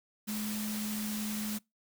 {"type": "tone in noise", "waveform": "sine", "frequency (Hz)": 212.3, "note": "G#3", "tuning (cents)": 38, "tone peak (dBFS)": -34, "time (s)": [0.27, 1.59], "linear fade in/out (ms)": 20, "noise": "white", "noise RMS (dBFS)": -40, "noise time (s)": [0.27, 1.59], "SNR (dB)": 3, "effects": ["noise-tail reverb RT60 0.2 s tail -25 dB re dry"]}